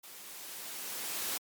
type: noise with level ramp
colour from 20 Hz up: white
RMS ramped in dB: -50 to -34 dBFS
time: 0.03-1.38 s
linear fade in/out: 10 ms
effects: high-pass 200 Hz 12 dB/octave + MP3 96 kbps